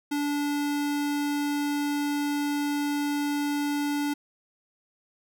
square tone, 290 Hz, D4, 22 cents flat, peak -26 dBFS, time 0.11-4.14 s, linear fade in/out 10 ms, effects none

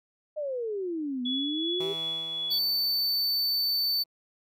sine exponential two-way sweep, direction down then up, 622.3 to 243.5 to 406 Hz, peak -29 dBFS, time 0.36-1.94 s, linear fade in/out 20 ms, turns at 1.23 s
sine tone with tremolo, 3394 Hz, G#7, 37 cents sharp, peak -28 dBFS, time 1.25-2.59 s, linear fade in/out 10 ms, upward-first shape triangle, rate 2.7 Hz, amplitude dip 40%
10% pulse tone with exponential decay, 163.5 Hz, E3, 14 cents flat, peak -29 dBFS, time 1.8-4.06 s, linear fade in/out 2 ms, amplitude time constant 490 ms
square tone, 4533 Hz, C#8, 38 cents sharp, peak -25 dBFS, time 2.5-4.04 s, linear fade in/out 20 ms
effects none

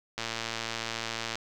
click train, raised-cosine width 0.2 ms, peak -15 dBFS, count 135, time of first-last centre 0.18-1.355 s, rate 114 Hz, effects none

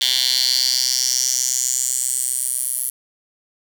10% pulse tone with high-pass filter sweep, 127.8 Hz, C3, 40 cents flat, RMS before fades -20 dBFS, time 0.01-2.9 s, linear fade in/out 5 ms, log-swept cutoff 3600 to 11000 Hz, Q 4.8, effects none

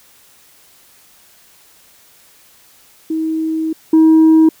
sine tone pair in turn, 318.9 / 318.9 Hz, D#4 / D#4, +43 / +43 cents, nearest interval unison, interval 0 cents, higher neither, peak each -15 / -3 dBFS, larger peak second, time 3.1-3.73 / 3.93-4.49 s, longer first, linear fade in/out 5 ms, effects tanh soft clip ceiling -4 dBFS + white hiss -48 dBFS RMS until 4.6 s

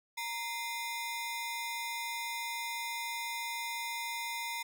sawtooth ring-modulated tone, 1508 Hz, F#6, 32 cents sharp, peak -29 dBFS, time 0.17-4.63 s, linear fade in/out 10 ms, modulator 577 Hz, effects none

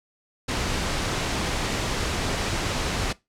pink noise, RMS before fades -26 dBFS, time 0.48-3.13 s, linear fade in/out 10 ms, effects noise-tail reverb RT60 0.2 s tail -20 dB re dry + low-pass 7000 Hz 12 dB/octave

